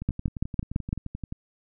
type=two click trains; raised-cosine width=5 ms; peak=-12 / -21 dBFS; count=6 / 16; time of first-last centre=0.09-0.929 / 0.02-1.324 s; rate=5.96 / 11.5 Hz; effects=none